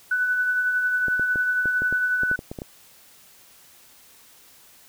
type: tone with tremolo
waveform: sine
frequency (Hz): 1492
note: F#6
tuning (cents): +14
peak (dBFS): -18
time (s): 0.11-2.36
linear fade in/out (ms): 5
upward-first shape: triangle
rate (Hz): 11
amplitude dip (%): 40
type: clicks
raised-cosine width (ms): 2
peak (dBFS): -19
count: 12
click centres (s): 1.083 / 1.196 / 1.358 / 1.657 / 1.82 / 1.926 / 2.234 / 2.314 / 2.391 / 2.515 / 2.588 / 2.619
effects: white hiss -52 dBFS RMS until 4.88 s